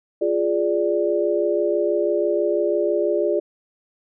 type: chord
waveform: sine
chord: D diminished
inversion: first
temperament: equal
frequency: 349.2 / 415.3 / 587.3 Hz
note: F4 / Ab4 / D5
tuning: 0 / 0 / 0 cents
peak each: -22 dBFS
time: 0.21-3.4 s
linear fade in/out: 10 ms
effects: none